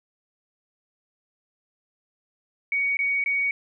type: tone bursts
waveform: sine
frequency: 2243 Hz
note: C#7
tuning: 20 cents sharp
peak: -21 dBFS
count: 3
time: 2.72-3.51 s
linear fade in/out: 2 ms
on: 250 ms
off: 20 ms
effects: none